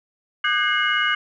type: tone cluster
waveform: sine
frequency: 1215 / 1509 / 1626 / 2134 / 2916 Hz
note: D#6 / F#6 / G#6 / C7 / F#7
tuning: -42 / +34 / -37 / +34 / -26 cents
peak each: -24 dBFS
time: 0.44-1.15 s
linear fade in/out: 5 ms
effects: tanh soft clip ceiling -7 dBFS